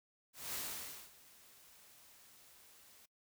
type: noise with ADSR envelope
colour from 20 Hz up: white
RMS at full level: -41 dBFS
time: 0.33-3.06 s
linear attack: 210 ms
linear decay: 560 ms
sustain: -21 dB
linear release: 9 ms
effects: noise-tail reverb RT60 0.1 s tail -22 dB re dry